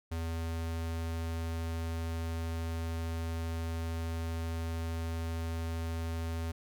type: tone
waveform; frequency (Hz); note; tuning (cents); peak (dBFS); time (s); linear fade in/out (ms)
square; 82.41; E2; 0; -34; 0.11-6.52; 10
effects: none